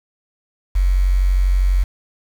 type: tone with quantisation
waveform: sine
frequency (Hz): 46.17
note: F#1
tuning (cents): -3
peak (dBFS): -12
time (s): 0.75-1.84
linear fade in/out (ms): 10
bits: 6
effects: none